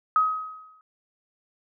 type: tone with exponential decay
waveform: sine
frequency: 1266 Hz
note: D#6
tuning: 30 cents sharp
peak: -15 dBFS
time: 0.16-0.81 s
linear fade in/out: 1 ms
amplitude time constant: 140 ms
effects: none